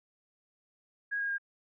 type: tone with pitch steps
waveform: sine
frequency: 1647 / 1630.9 / 1615 Hz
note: G#6 / G#6 / G#6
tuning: -15 / -32 / -49 cents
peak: -30 dBFS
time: 1.11-1.383 s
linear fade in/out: 20 ms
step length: 91 ms
effects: none